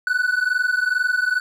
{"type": "tone pair together", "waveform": "triangle", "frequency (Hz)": [1476.7, 1499], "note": ["F#6", "F#6"], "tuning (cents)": [-4, 22], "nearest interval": "unison", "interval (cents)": 26, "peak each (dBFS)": -19, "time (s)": [0.07, 1.4], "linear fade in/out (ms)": 2, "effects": []}